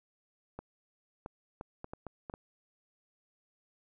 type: clicks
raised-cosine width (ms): 1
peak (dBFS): -27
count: 8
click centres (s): 0.59 / 1.261 / 1.611 / 1.844 / 1.935 / 2.067 / 2.298 / 2.339
effects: none